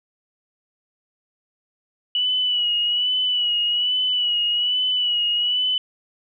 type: tone with vibrato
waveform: sine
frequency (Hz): 2942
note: F#7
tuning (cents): -11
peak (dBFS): -18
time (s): 2.15-5.78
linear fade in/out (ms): 2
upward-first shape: sine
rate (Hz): 1.2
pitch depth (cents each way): 42
effects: none